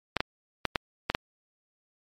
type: clicks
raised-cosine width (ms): 0.3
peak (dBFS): -8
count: 6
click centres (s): 0.167 / 0.205 / 0.653 / 0.758 / 1.1 / 1.149
effects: MP3 64 kbps